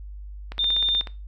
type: click train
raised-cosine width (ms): 0.3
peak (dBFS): -19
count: 10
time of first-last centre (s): 0.52-1.072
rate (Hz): 16.3
type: tone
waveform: sine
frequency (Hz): 3613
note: A7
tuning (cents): +45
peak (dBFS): -20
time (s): 0.59-1.01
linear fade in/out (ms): 2
effects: noise-tail reverb RT60 0.3 s tail -18 dB re dry + added 50 Hz sine -35 dBFS peak until 1.27 s